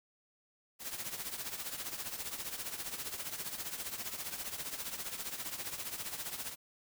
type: noise with tremolo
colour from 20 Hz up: white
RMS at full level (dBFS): -38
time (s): 0.79-6.56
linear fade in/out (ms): 50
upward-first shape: triangle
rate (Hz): 15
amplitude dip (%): 75
effects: none